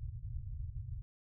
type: low-pass noise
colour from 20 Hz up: white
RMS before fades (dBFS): -42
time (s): 0-1.02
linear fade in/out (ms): 0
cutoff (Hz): 130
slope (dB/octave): 96
effects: none